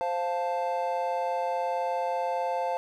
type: chord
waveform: triangle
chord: F major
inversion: second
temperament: equal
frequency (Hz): 523.3 / 698.5 / 880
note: C5 / F5 / A5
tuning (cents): 0 / 0 / 0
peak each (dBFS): -29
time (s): 0.01-2.77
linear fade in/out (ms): 0
effects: none